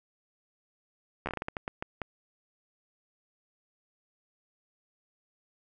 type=slowing click train; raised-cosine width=0.5 ms; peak=-18 dBFS; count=12; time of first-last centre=1.26-2.017 s; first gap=12 ms; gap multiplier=1.32; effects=none